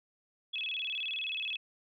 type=tone with vibrato; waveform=sine; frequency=2953 Hz; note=F#7; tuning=4 cents flat; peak=-33 dBFS; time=0.53-1.57 s; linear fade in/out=10 ms; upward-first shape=square; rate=19 Hz; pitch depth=230 cents each way; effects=none